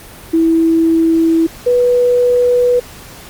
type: tone pair in turn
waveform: sine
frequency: 327.4 / 490.5 Hz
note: E4 / B4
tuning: -12 / -12 cents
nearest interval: perfect fifth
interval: 700 cents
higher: second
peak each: -8 dBFS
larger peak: neither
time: 0.33-1.47 / 1.66-2.8 s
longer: neither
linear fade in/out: 10 ms
effects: pink hiss -35 dBFS RMS until 3.29 s + Opus 32 kbps